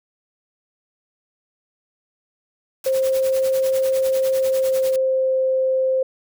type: noise with tremolo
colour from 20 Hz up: white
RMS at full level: -31 dBFS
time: 2.84-4.96 s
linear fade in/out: 2 ms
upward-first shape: triangle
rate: 10 Hz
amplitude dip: 95%
type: tone with pitch glide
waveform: sine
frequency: 528 to 523.1 Hz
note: C5 to C5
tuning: +16 to -1 cents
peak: -16 dBFS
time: 2.86-6.03 s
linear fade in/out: 5 ms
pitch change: -17 cents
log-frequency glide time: 4.34-5.39 s
effects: none